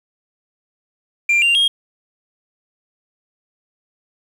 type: tone with pitch steps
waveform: sine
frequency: 2380 / 2782 / 3251 Hz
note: D7 / F7 / G#7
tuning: +22 / -7 / -38 cents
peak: -9 dBFS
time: 1.29-1.68 s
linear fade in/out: 5 ms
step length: 130 ms
effects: tanh soft clip ceiling -11 dBFS + 7-bit